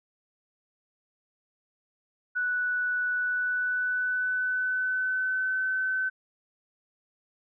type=tone with pitch glide; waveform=sine; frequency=1480 to 1523.4 Hz; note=F#6 to G6; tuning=0 to -50 cents; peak=-25 dBFS; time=2.35-6.1 s; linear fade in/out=20 ms; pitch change=+50 cents; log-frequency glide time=3.13-5.65 s; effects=none